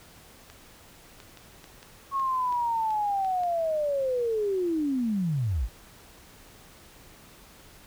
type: clicks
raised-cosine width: 0.2 ms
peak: -29 dBFS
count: 10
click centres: 0.5 / 1.202 / 1.373 / 1.642 / 1.829 / 2.197 / 2.525 / 2.906 / 3.247 / 3.435 s
type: linear sweep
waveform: sine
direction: down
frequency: 1104 to 43.65 Hz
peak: -24 dBFS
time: 2.11-5.69 s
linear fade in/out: 50 ms
effects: pink hiss -52 dBFS RMS until 7.86 s